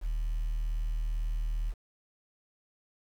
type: tone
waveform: sine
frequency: 38.89 Hz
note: D#1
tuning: in tune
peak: -26 dBFS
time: 0.01-1.74 s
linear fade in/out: 50 ms
effects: tanh soft clip ceiling -27 dBFS + 9-bit